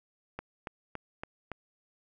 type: click train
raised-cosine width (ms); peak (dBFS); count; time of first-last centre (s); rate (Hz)
0.5; -22; 5; 0.39-1.517; 3.55
effects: none